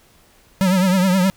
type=tone with vibrato; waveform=square; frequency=186.5 Hz; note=F#3; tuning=14 cents sharp; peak=-14 dBFS; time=0.61-1.3 s; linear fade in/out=0 ms; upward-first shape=triangle; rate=9.5 Hz; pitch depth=98 cents each way; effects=pink hiss -53 dBFS RMS until 1.36 s